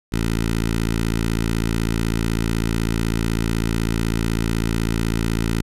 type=tone with notch filter; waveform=10% pulse; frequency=56 Hz; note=A1; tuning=31 cents sharp; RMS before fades=-21 dBFS; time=0.12-5.62 s; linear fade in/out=10 ms; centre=740 Hz; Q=1.2; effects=resampled to 32000 Hz